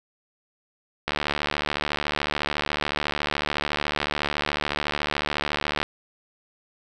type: click train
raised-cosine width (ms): 0.3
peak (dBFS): -8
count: 352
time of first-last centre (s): 1.08-5.83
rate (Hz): 73.9
effects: none